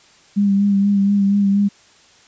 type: tone with vibrato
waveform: sine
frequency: 200 Hz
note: G3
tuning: 35 cents sharp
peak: -12 dBFS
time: 0.36-1.69 s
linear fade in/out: 20 ms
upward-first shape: sine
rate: 4.2 Hz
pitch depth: 28 cents each way
effects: white hiss -50 dBFS RMS until 2.27 s + resampled to 16000 Hz